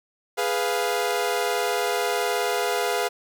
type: chord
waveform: sawtooth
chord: F diminished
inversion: first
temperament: equal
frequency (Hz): 415.3 / 493.9 / 698.5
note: Ab4 / Cb5 / F5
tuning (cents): 0 / 0 / 0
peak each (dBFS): -23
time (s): 0.37-3.09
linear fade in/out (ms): 20
effects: none